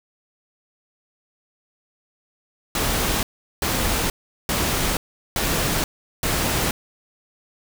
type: noise bursts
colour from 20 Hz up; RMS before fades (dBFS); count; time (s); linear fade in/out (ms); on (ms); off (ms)
pink; -22; 5; 2.75-6.71; 2; 480; 390
effects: none